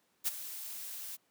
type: noise with ADSR envelope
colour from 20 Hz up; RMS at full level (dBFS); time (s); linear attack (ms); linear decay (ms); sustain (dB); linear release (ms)
blue; -29; 0.24-1.17; 37; 19; -14; 22
effects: pink hiss -73 dBFS RMS until 1.3 s + high-pass 200 Hz 12 dB/octave